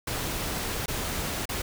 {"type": "noise with dropouts", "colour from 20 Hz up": "pink", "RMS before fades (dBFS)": -31, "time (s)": [0.07, 1.62], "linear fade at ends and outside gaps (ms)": 5, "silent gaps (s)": [[0.86, 0.88], [1.455, 1.49]], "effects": []}